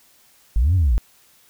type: linear two-way sweep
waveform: sine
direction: up then down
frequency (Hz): 46.25 to 96.2 to 46.25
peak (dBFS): -12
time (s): 0.56-0.98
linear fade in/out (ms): 0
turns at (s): 0.75
effects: tanh soft clip ceiling -11 dBFS + white hiss -55 dBFS RMS until 1.49 s